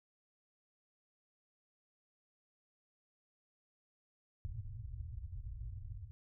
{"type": "low-pass noise", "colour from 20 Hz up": "white", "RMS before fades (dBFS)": -45, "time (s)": [4.45, 6.11], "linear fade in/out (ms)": 0, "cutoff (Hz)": 120, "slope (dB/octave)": 96, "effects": []}